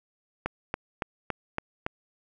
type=click train; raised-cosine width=0.5 ms; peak=-13 dBFS; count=6; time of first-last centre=0.46-1.864 s; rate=3.56 Hz; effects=none